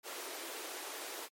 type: high-pass noise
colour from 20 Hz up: pink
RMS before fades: -44 dBFS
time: 0.03-1.29 s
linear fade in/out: 50 ms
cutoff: 310 Hz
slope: 48 dB/octave
effects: MP3 64 kbps